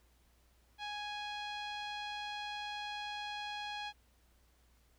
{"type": "tone with low-pass filter", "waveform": "sawtooth", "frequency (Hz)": 830.6, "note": "G#5", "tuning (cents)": 0, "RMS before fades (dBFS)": -42, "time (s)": [0.78, 3.93], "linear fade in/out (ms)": 50, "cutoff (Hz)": 3700, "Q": 2.6, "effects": ["added 60 Hz sine -67 dBFS peak until 4.98 s", "pink hiss -72 dBFS RMS until 4.98 s"]}